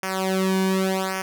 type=tone with flanger; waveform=sawtooth; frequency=189.6 Hz; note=F#3; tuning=43 cents sharp; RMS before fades=-23 dBFS; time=0.03-1.22 s; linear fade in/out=2 ms; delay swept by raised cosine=0.25 to 1.55 ms; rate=0.87 Hz; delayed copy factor=-1; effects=none